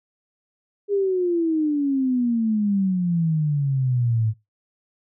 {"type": "exponential sweep", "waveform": "sine", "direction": "down", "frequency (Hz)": [410.8, 107.1], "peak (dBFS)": -18, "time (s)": [0.88, 4.34], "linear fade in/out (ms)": 50, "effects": ["noise-tail reverb RT60 0.2 s tail -20 dB re dry"]}